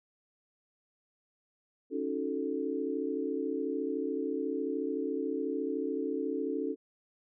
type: chord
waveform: sine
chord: D# half-diminished seventh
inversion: third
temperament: equal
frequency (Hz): 277.2 / 311.1 / 370 / 440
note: C#4 / D#4 / F#4 / A4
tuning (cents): 0 / 0 / 0 / 0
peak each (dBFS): -35 / -37 / -38 / -35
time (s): 1.9-6.76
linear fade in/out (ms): 50
effects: none